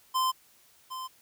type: tone with echo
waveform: square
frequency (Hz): 1035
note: C6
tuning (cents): -19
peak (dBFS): -25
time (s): 0.14-0.32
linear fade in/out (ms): 20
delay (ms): 760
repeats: 1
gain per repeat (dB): -11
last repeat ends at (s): 1.08
effects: white hiss -61 dBFS RMS until 1.21 s